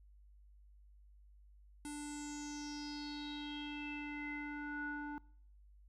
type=tone with low-pass filter sweep; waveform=square; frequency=293.7 Hz; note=D4; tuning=in tune; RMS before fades=-44 dBFS; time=1.85-5.18 s; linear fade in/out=0 ms; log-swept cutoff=9500 to 1200 Hz; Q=7.1; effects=noise-tail reverb RT60 0.6 s tail -24 dB re dry + added 50 Hz sine -59 dBFS peak until 5.88 s